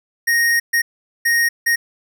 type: tone bursts at uneven times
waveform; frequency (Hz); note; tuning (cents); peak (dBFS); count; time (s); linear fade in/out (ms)
square; 1864.7; A#6; 0; -14; 4; 0.27-0.6 / 0.73-0.82 / 1.25-1.49 / 1.66-1.76; 10
effects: none